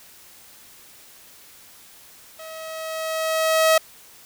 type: tone with level ramp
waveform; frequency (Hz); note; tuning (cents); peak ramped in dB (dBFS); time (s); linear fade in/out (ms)
sawtooth; 640; D#5; +49; -33 to -9; 2.39-3.78; 5
effects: white hiss -48 dBFS RMS until 4.25 s